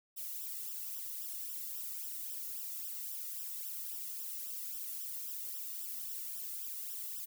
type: noise with flanger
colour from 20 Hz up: violet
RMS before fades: -42 dBFS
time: 0.16-7.26 s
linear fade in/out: 20 ms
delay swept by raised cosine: 0.45 to 1.3 ms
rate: 3.7 Hz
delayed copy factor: -0.95
effects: none